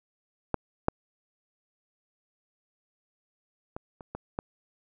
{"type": "clicks", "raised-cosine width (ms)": 1, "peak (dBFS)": [-11, -8, -22, -29, -21, -16], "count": 6, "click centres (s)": [0.543, 0.884, 3.765, 4.008, 4.15, 4.389], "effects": []}